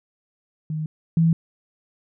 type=tone pair in turn; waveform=sine; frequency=155.56 / 164.48 Hz; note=D#3 / E3; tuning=0 / -4 cents; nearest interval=minor second; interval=96 cents; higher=second; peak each=-24 / -14 dBFS; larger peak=second; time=0.7-0.86 / 1.17-1.33 s; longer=neither; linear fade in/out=2 ms; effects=none